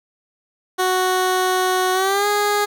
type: tone with pitch glide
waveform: 15% pulse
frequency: 370 to 412.9 Hz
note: F#4 to G#4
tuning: 0 to -10 cents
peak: -10 dBFS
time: 0.78-2.66 s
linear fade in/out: 20 ms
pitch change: +190 cents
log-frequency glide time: 1.93-2.27 s
effects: none